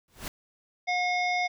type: noise with exponential growth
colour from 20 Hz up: pink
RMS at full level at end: -31 dBFS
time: 0.08-0.28 s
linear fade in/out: 1 ms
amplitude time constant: 42 ms
type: harmonic tone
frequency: 720 Hz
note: F#5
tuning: 47 cents flat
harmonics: 1 / 3 / 5 / 7 / 8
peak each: -27 / -28 / -39 / -40 / -46 dBFS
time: 0.87-1.48 s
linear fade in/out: 20 ms
effects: none